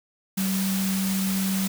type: tone in noise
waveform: sine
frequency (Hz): 191.9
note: G3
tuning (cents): -37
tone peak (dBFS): -23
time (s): 0.37-1.68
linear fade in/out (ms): 10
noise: white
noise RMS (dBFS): -31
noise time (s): 0.37-1.68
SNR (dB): +5
effects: none